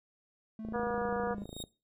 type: tone with pitch glide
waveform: triangle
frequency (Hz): 219.6 to 202.5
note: A3 to G#3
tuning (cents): -3 to -43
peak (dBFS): -37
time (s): 0.59-1.44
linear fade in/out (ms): 2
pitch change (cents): -140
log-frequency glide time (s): 0.75-1.09
type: click train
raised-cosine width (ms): 2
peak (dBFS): -30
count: 28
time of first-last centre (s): 0.65-1.639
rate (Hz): 27.3
type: harmonic tone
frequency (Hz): 240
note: B3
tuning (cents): -49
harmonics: 2 / 3 / 4 / 5 / 6 / 7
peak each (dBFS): -34 / -38 / -40 / -42 / -44 / -45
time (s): 0.73-1.35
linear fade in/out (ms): 20
type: tone with exponential growth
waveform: sawtooth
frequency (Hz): 3729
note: A#7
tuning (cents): 0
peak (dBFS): -34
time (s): 1.37-1.63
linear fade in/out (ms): 5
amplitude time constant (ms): 56
effects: noise-tail reverb RT60 0.3 s tail -21 dB re dry